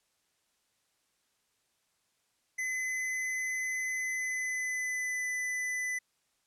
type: tone with pitch glide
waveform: square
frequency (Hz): 2028 to 2001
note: B6 to B6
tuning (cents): +45 to +22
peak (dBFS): -32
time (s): 2.58-5.99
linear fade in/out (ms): 10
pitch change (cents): -23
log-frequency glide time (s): 3.98-5.28
effects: white hiss -75 dBFS RMS until 6.46 s + low-pass 10000 Hz 12 dB/octave

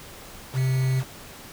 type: tone with quantisation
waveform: triangle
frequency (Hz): 130.81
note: C3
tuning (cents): 0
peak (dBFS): -18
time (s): 0.53-1.04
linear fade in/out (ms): 50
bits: 6
effects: pink hiss -43 dBFS RMS until 1.52 s

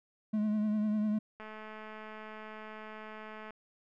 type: tone with vibrato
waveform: triangle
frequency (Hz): 212.6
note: G#3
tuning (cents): +41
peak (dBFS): -26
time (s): 0.33-1.19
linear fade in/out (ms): 10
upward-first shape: triangle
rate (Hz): 10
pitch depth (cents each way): 39
type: click train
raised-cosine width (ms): 0.5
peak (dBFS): -32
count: 456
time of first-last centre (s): 1.4-3.506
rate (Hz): 216
effects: none

